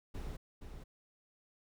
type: noise with echo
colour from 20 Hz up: brown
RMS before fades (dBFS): -42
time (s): 0.14-0.37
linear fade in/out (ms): 10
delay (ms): 470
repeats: 1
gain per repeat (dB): -6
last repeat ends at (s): 0.84
effects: none